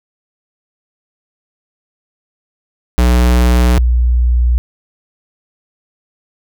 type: tone pair in turn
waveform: square / sine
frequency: 60.9 / 60.41 Hz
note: B1 / B1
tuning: -24 / -38 cents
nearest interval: unison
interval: 14 cents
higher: first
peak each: -8 dBFS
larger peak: neither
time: 2.98-3.78 / 3.78-4.58 s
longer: neither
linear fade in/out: 0 ms
effects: none